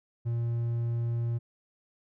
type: tone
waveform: triangle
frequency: 117.4 Hz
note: A#2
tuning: 13 cents sharp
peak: -25 dBFS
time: 0.25-1.39 s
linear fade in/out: 20 ms
effects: none